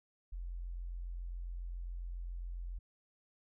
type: tone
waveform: sine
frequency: 43.65 Hz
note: F1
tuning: in tune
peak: -39 dBFS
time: 0.32-2.79 s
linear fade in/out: 10 ms
effects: none